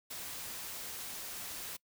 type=noise; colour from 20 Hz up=white; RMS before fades=-43 dBFS; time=0.1-1.77 s; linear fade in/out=10 ms; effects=noise-tail reverb RT60 0.1 s tail -24 dB re dry